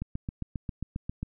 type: click train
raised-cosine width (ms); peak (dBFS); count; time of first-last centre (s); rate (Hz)
5; -20; 10; 0.02-1.23; 7.44
effects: none